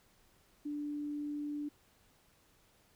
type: tone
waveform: sine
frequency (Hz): 293.7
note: D4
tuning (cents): 0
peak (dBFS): -36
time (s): 0.65-1.69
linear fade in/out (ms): 10
effects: pink hiss -68 dBFS RMS until 2.95 s